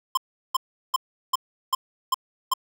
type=tone bursts; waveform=square; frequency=1046.5 Hz; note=C6; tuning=in tune; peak=-19 dBFS; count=7; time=0.15-2.538 s; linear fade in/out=5 ms; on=24 ms; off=370 ms; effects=none